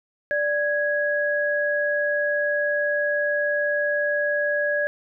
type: tone pair together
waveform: sine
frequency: 587.3 / 1661.2 Hz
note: D5 / G#6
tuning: 0 / 0 cents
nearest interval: octave + tritone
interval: 1800 cents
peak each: -23 dBFS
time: 0.31-4.87 s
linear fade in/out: 0 ms
effects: none